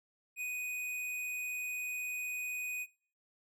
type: tone with tanh clipping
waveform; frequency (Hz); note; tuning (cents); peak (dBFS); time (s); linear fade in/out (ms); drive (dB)
sine; 2489; D#7; 0; -37; 0.36-2.87; 50; 18
effects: noise-tail reverb RT60 0.5 s tail -22 dB re dry